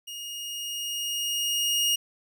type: tone with level ramp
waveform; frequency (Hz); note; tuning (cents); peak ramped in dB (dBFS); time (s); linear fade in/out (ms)
sawtooth; 2860; F7; +41; -33 to -18; 0.07-1.96; 10
effects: none